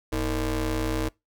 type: ring-modulated tone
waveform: 25% pulse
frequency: 139.1 Hz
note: C#3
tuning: 6 cents sharp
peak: -18 dBFS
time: 0.12-1.09 s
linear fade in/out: 10 ms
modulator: 178 Hz
effects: noise-tail reverb RT60 0.2 s tail -23 dB re dry